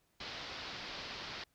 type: low-pass noise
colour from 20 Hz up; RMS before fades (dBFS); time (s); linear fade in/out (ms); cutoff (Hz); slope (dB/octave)
white; -45; 0.2-1.44; 5; 5000; 48
effects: pink hiss -75 dBFS RMS until 1.54 s